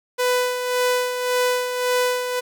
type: tone with tremolo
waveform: sawtooth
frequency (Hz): 497.6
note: B4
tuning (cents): +13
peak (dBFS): -13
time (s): 0.18-2.41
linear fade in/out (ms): 20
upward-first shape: sine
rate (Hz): 1.8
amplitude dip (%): 55
effects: none